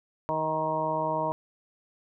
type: harmonic tone with a mistuned harmonic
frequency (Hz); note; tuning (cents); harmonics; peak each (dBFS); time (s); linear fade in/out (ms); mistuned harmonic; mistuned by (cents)
157.3; D#3; +19; 1 / 2 / 3 / 4 / 5 / 6 / 7; -37 / -37 / -37 / -30 / -40 / -29 / -37; 0.29-1.32; 0; 7; -33
effects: none